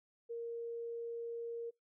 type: tone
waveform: sine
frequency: 466.2 Hz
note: A#4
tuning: in tune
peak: -39 dBFS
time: 0.29-1.71 s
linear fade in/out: 20 ms
effects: noise-tail reverb RT60 0.2 s tail -26 dB re dry